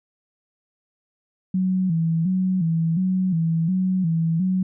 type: tone with vibrato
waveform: sine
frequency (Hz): 174.61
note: F3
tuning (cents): 0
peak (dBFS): -18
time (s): 1.54-4.63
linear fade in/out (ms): 5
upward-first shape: square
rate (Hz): 1.4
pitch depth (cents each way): 110
effects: none